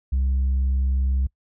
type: tone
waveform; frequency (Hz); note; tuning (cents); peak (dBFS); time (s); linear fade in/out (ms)
sine; 65.9; C2; +13; -16; 0.12-1.27; 10
effects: noise-tail reverb RT60 0.1 s tail -25 dB re dry + tanh soft clip ceiling -17 dBFS